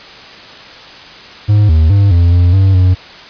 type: tone with pitch steps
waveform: triangle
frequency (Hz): 104.4 / 78.9 / 100 / 86 / 88.1 / 96.3 / 91.8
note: G#2 / D#2 / G2 / F2 / F2 / G2 / F#2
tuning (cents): +10 / +25 / +35 / -26 / +16 / -30 / -13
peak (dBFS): -3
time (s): 1.48-2.95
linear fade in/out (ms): 20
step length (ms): 210
effects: white hiss -33 dBFS RMS until 3.29 s + resampled to 11025 Hz